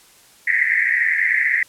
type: band-pass noise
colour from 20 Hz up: pink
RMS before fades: -18 dBFS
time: 0.47-1.63 s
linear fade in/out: 5 ms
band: 1800 to 2100 Hz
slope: 96 dB/octave
effects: white hiss -50 dBFS RMS until 1.68 s + low-pass 12000 Hz 12 dB/octave